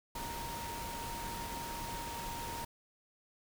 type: tone in noise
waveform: sine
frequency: 932.3 Hz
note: A#5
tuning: in tune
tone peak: -42 dBFS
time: 0.15-2.65 s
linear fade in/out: 5 ms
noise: pink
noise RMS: -43 dBFS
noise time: 0.15-2.65 s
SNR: -2 dB
effects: none